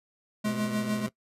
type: tone with tremolo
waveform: square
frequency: 212 Hz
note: G#3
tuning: 36 cents sharp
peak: -26 dBFS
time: 0.44-1.07 s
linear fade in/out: 10 ms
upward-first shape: sine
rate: 6.7 Hz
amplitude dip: 55%
type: tone with vibrato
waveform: 15% pulse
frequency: 123.47 Hz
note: B2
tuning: in tune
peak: -29 dBFS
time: 0.45-1.09 s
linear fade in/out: 5 ms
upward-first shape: sine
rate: 18 Hz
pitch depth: 96 cents each way
effects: noise-tail reverb RT60 0.1 s tail -20 dB re dry + resampled to 32000 Hz